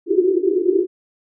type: band-pass noise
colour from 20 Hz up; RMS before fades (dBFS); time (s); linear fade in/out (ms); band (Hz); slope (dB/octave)
white; -17; 0.06-0.87; 50; 340 to 390; 96
effects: none